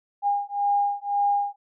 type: beating tone pair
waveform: sine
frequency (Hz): 810 / 811.9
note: G#5 / G#5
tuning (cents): -43 / -39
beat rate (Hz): 1.9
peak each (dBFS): -24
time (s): 0.22-1.56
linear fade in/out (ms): 50
effects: none